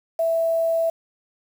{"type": "tone with quantisation", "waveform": "sine", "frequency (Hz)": 659.3, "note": "E5", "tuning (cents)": 0, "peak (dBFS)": -18, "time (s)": [0.19, 0.9], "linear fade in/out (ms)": 5, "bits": 7, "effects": []}